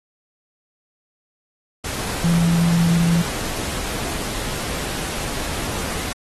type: tone in noise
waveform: sine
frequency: 169.2 Hz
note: E3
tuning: 45 cents sharp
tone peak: -14 dBFS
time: 2.24-3.22 s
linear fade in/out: 5 ms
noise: pink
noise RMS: -27 dBFS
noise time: 1.84-6.13 s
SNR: +10 dB
effects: AAC 32 kbps